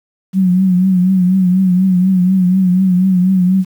sine tone with vibrato, 185 Hz, F#3, in tune, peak -8 dBFS, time 0.33-3.65 s, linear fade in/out 50 ms, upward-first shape triangle, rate 4.1 Hz, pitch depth 73 cents each way, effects 7-bit

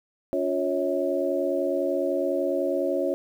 sine tone cluster, 283.1 / 357 / 554 / 644 Hz, C#4 / F4 / C#5 / E5, +37 / +38 / -1 / -41 cents, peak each -30 / -28 / -26 / -30 dBFS, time 0.33-3.14 s, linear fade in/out 0 ms, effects 9-bit

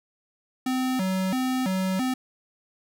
square tone with vibrato, 220 Hz, A3, in tune, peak -24 dBFS, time 0.66-2.14 s, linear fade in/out 5 ms, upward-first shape square, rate 1.5 Hz, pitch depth 270 cents each way, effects none

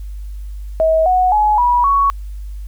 sine tone with pitch steps, 641 / 736.3 / 845.8 / 971.6 / 1116 Hz, E5 / F#5 / G#5 / B5 / C#6, -49 / -9 / +31 / -29 / +11 cents, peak -10 dBFS, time 0.8-2.1 s, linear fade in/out 0 ms, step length 260 ms, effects added 50 Hz sine -25 dBFS peak until 2.67 s + white hiss -54 dBFS RMS until 2.67 s

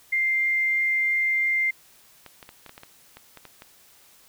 sine tone, 2099 Hz, C7, 5 cents sharp, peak -20 dBFS, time 0.12-1.71 s, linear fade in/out 10 ms
clicks, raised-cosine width 0.3 ms, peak -26 dBFS, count 11, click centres 2.263 / 2.428 / 2.491 / 2.663 / 2.694 / 2.779 / 2.834 / 3.17 / 3.373 / 3.453 / 3.621 s
effects white hiss -55 dBFS RMS until 4.28 s

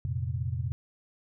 sine chord, F suspended fourth, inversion none, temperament equal with one note detuned, 87.31 / 114.41 / 130.81 Hz, F2 / Bb2 / C3, 0 / -32 / 0 cents, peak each -33 dBFS, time 0.05-0.72 s, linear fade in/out 0 ms, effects none

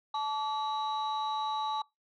sine tone cluster, 868 / 1149 / 3902 Hz, A5 / D6 / B7, -24 / -38 / -22 cents, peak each -31 / -34 / -39 dBFS, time 0.14-1.82 s, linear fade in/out 5 ms, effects noise-tail reverb RT60 0.2 s tail -24 dB re dry + tanh soft clip ceiling -24 dBFS

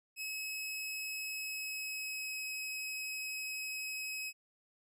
sawtooth tone with pitch glide, 2568 to 2552 Hz, E7 to D#7, -46 to +43 cents, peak -35 dBFS, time 0.16-4.33 s, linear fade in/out 50 ms, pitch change -11 cents, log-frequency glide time 1.35-2.43 s, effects none

